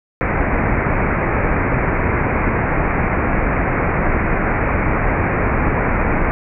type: low-pass noise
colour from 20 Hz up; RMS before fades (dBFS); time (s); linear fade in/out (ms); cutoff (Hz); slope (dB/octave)
pink; -17; 0.21-6.31; 0; 2400; 96
effects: none